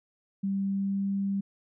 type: tone with pitch glide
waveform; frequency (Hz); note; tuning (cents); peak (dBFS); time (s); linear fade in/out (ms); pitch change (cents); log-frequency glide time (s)
sine; 196 to 197.25; G3 to G3; 0 to +11; -26; 0.43-1.41; 10; +11; 0.65-1.08
effects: none